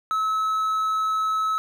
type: tone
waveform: triangle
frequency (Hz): 1294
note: E6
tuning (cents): -32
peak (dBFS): -19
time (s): 0.11-1.58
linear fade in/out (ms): 0
effects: none